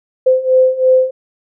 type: beating tone pair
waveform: sine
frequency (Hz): 514 / 517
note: C5 / C5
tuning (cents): -31 / -21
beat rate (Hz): 3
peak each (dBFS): -13 / -10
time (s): 0.26-1.11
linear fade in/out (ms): 10
effects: none